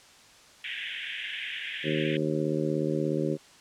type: band-pass noise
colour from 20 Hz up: white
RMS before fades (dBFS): -36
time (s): 0.64-2.17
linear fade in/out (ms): 2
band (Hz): 1600 to 3400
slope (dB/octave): 96
type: harmonic tone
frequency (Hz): 76.8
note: D#2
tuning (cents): -22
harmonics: 2 / 3 / 4 / 5 / 6 / 7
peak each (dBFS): -31 / -34 / -31 / -31 / -37 / -34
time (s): 1.83-3.38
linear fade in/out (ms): 50
effects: white hiss -54 dBFS RMS until 3.6 s + low-pass 7000 Hz 12 dB/octave